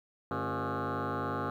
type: tone with frequency modulation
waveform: sine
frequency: 466.2 Hz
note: A#4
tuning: in tune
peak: -29 dBFS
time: 0.31-1.5 s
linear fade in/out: 2 ms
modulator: 123 Hz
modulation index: 7.6
effects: tanh soft clip ceiling -29 dBFS + 11-bit